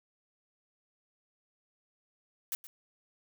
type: noise with echo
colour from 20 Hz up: blue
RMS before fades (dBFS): -34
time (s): 2.52-2.55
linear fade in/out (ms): 0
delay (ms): 120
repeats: 1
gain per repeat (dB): -15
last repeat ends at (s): 2.67
effects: none